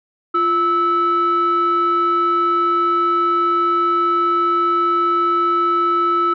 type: tone pair together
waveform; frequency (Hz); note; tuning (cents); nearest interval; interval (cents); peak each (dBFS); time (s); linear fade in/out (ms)
sine; 346.3 / 1307.5; F4 / E6; -15 / -15; octave + major seventh; 2300; -19 / -13; 0.34-6.34; 10
effects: tanh soft clip ceiling -10 dBFS